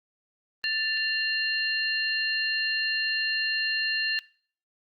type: tone cluster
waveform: sine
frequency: 1767 / 2776 / 4192 Hz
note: A6 / F7 / C8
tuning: +7 / -11 / +2 cents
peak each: -29 dBFS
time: 0.64-4.19 s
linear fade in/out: 0 ms
effects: noise-tail reverb RT60 0.5 s tail -23 dB re dry + Opus 32 kbps